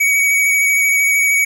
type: tone with vibrato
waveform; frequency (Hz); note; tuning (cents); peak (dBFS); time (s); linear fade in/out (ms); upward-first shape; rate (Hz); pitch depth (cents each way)
square; 2255; C#7; +29; -12; 0-1.45; 10; sine; 13; 19
effects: none